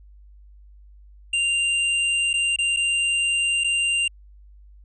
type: tone with dropouts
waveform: square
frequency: 2785 Hz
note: F7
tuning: 5 cents flat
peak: -20 dBFS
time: 1.33-4.08 s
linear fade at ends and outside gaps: 5 ms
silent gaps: 2.332-2.338 / 2.562-2.586 / 2.764-2.769 / 3.638-3.643 s
effects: added 50 Hz sine -45 dBFS peak until 4.84 s + resampled to 24000 Hz